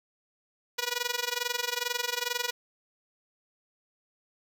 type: tone with amplitude modulation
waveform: 5% pulse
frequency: 485.2 Hz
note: B4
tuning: 31 cents flat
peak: -14 dBFS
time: 0.78-2.51 s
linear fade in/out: 10 ms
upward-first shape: sine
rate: 22.3 Hz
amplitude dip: 90%
effects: none